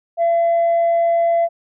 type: tone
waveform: sine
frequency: 677 Hz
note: E5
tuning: 46 cents sharp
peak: -11 dBFS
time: 0.17-1.49 s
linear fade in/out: 50 ms
effects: tanh soft clip ceiling -11 dBFS